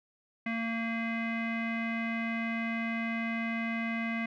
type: tone with low-pass filter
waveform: square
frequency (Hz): 228.3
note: A#3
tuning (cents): -36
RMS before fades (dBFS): -33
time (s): 0.46-4.26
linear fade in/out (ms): 5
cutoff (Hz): 2200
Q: 8.4
effects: none